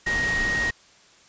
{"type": "tone in noise", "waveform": "sine", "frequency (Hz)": 1875, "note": "A#6", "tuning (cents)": 10, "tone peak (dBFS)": -22, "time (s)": [0.06, 0.71], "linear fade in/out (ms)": 10, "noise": "pink", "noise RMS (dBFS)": -30, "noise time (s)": [0.06, 0.71], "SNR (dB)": 5, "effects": ["white hiss -54 dBFS RMS until 1.28 s", "resampled to 16000 Hz"]}